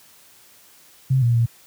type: tone with pitch steps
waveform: sine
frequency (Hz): 132 / 118.7 / 116.6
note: C3 / A#2 / A#2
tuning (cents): +16 / +32 / +1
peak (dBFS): -14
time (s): 1.1-1.46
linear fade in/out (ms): 10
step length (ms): 120
effects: white hiss -51 dBFS RMS until 1.66 s + high-pass 60 Hz 12 dB/octave